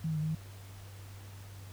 sine tone with pitch steps, 160.7 / 157.3 / 152.3 / 156.5 / 158.4 Hz, E3 / D#3 / D#3 / D#3 / D#3, -44 / +19 / -37 / +10 / +31 cents, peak -30 dBFS, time 0.04-0.35 s, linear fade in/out 5 ms, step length 62 ms, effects added 98 Hz sine -46 dBFS peak until 1.72 s + pink hiss -55 dBFS RMS until 1.72 s

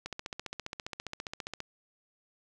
click train, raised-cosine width 0.2 ms, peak -20 dBFS, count 24, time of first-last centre 0.06-1.604 s, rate 14.9 Hz, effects none

